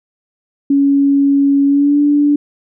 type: tone with pitch glide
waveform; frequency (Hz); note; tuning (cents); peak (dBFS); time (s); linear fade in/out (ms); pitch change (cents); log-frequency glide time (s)
sine; 279.5 to 290.9; C#4 to D4; +14 to -16; -8; 0.7-2.36; 5; +70; 1.66-2
effects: none